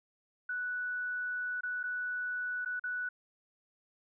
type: tone with dropouts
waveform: sine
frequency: 1480 Hz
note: F#6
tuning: in tune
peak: -33 dBFS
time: 0.49-3.09 s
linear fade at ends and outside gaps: 5 ms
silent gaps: 1.609-1.633 / 1.831-1.837 / 2.649-2.658 / 2.796-2.838 s
effects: none